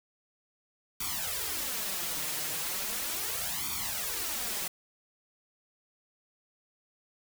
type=noise with flanger; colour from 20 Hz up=white; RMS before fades=-34 dBFS; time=1-4.68 s; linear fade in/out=5 ms; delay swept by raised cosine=0.87 to 6.57 ms; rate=0.37 Hz; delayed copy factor=+0.9; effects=none